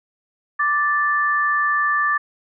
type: tone pair together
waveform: sine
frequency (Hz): 1174.7 / 1760.1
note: D6 / A6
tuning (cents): 0 / 0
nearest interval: perfect fifth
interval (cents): 700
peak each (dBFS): -19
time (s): 0.59-2.18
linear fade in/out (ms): 10
effects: none